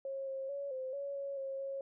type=tone with pitch steps; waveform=sine; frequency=542 / 536 / 562 / 520 / 561 / 556 / 540 / 546 Hz; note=C#5 / C5 / C#5 / C5 / C#5 / C#5 / C#5 / C#5; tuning=-39 / +42 / +24 / -11 / +21 / +5 / -45 / -26 cents; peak=-37 dBFS; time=0.05-1.81 s; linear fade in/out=2 ms; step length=220 ms; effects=none